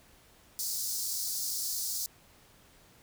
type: high-pass noise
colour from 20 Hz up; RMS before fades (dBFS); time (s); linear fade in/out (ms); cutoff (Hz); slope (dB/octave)
pink; -34; 0.59-2.06; 0; 4500; 48
effects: pink hiss -60 dBFS RMS until 3.02 s